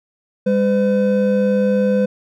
triangle tone pair together, 201.3 / 507.2 Hz, G3 / B4, +46 / +46 cents, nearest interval octave + major third, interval 1600 cents, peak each -14 dBFS, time 0.46-2.06 s, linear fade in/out 10 ms, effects none

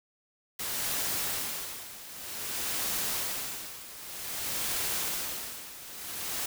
white noise with tremolo, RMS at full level -31 dBFS, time 0.59-6.46 s, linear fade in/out 5 ms, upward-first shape sine, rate 0.53 Hz, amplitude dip 80%, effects none

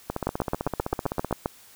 two click trains, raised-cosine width 1 ms, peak -13 / -10 dBFS, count 20 / 10, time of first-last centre 0.1-1.31 / 0.27-1.459 s, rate 15.7 / 7.57 Hz, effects white hiss -52 dBFS RMS until 1.75 s

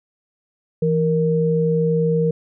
sine tone pair together, 164.83 / 466.2 Hz, E3 / A#4, 0 / 0 cents, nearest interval octave + tritone, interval 1800 cents, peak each -18 dBFS, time 0.82-2.31 s, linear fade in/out 5 ms, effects none

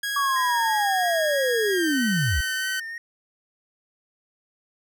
sawtooth tone with pitch glide, 1651 to 1522.7 Hz, G#6 to F#6, -11 to +49 cents, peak -22 dBFS, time 0.03-2.8 s, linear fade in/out 5 ms, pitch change -140 cents, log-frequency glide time 1.69-1.96 s
sine linear sweep, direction down, 1142 to 53.7 Hz, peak -21 dBFS, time 0.16-2.41 s, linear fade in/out 5 ms
triangle tone with vibrato, 1853 Hz, A#6, 11 cents flat, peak -30 dBFS, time 0.36-2.98 s, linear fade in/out 2 ms, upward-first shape triangle, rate 3.1 Hz, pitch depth 46 cents each way
effects none

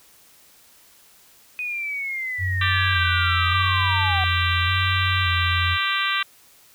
sine linear sweep, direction down, 2500 to 740 Hz, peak -25 dBFS, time 1.59-4.24 s, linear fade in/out 0 ms
sine tone with vibrato, 90.2 Hz, F#2, 44 cents flat, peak -22 dBFS, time 2.38-5.78 s, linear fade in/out 50 ms, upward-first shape square, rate 0.87 Hz, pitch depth 52 cents each way
harmonic tone, 392 Hz, G4, in tune, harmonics 3 / 4 / 5 / 6 / 7 / 8 / 9 / 10, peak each -26 / -27 / -28 / -29 / -29 / -30 / -31 / -31 dBFS, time 2.61-6.23 s, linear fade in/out 5 ms
effects white hiss -53 dBFS RMS until 6.74 s

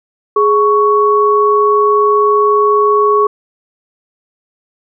sine tone pair together, 417.3 / 1114 Hz, G#4 / C#6, +8 / +8 cents, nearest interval octave + perfect fourth, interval 1700 cents, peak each -10 dBFS, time 0.36-3.27 s, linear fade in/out 5 ms, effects none

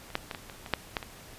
clicks, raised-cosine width 0.3 ms, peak -29 / -11 / -18 / -20 / -25 / -24 / -8 / -12 / -22 dBFS, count 9, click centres 0.103 / 0.154 / 0.312 / 0.348 / 0.498 / 0.662 / 0.737 / 0.968 / 1.028 s, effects pink hiss -49 dBFS RMS until 1.38 s + resampled to 32000 Hz

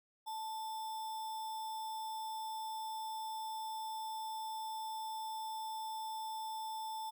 sine tone with sample-and-hold, 880 Hz, A5, in tune, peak -39 dBFS, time 0.26-7.11 s, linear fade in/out 20 ms, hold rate 4410 Hz, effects none

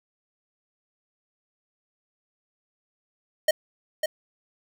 square tone with echo, 621 Hz, D#5, 3 cents flat, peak -17 dBFS, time 3.48-3.51 s, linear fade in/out 5 ms, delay 550 ms, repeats 1, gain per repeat -6 dB, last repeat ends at 4.06 s, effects none

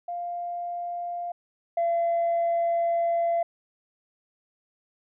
sine tone pair in turn, 698.5 / 680.2 Hz, F5 / F5, 0 / -46 cents, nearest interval unison, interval 46 cents, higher first, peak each -29 / -20 dBFS, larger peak second, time 0.08-1.32 / 1.77-3.43 s, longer second, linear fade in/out 5 ms, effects tanh soft clip ceiling -19 dBFS

